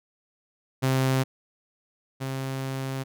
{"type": "tone pair in turn", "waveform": "sawtooth", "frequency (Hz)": [131.8, 133.56], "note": ["C3", "C3"], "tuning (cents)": [13, 36], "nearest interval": "unison", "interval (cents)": 23, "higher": "second", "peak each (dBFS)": [-17, -25], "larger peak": "first", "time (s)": [[0.82, 1.24], [2.2, 3.04]], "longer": "second", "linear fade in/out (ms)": 20, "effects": []}